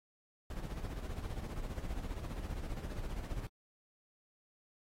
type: noise with tremolo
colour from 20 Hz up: brown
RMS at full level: -38 dBFS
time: 0.5-3.47 s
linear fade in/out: 2 ms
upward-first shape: sine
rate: 15 Hz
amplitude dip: 60%
effects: AAC 48 kbps